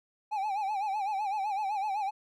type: tone with vibrato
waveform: triangle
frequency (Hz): 814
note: G#5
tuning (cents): -35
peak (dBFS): -27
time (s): 0.31-2.11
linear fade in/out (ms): 20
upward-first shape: sine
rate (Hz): 7.9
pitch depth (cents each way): 110
effects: none